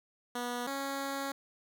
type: tone pair in turn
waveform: 10% pulse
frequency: 243.4 / 275.3 Hz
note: B3 / C#4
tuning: -25 / -12 cents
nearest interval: major second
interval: 213 cents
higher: second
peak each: -26 dBFS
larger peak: neither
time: 0.35-0.67 / 0.67-1.32 s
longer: second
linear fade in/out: 5 ms
effects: none